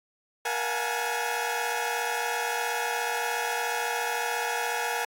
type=tone cluster; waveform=20% pulse; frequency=472.7 / 682 / 730 / 832 / 869 Hz; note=A#4 / F5 / F#5 / G#5 / A5; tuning=+24 / -41 / -24 / +3 / -22 cents; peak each=-28 / -34 / -29 / -27 / -29 dBFS; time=0.45-5.05 s; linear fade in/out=5 ms; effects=AAC 64 kbps